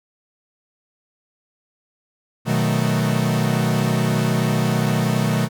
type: chord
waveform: 45% pulse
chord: B dominant seventh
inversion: none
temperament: equal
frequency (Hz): 123.47 / 155.56 / 185 / 220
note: B2 / D#3 / F#3 / A3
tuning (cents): 0 / 0 / 0 / 0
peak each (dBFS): -22 / -22 / -25 / -23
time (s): 2.45-5.49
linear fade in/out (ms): 50
effects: none